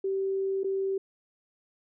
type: tone with dropouts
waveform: sine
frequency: 387.2 Hz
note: G4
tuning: 21 cents flat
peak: -26 dBFS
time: 0.04-0.98 s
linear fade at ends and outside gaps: 5 ms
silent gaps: 0.634-0.643 s
effects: none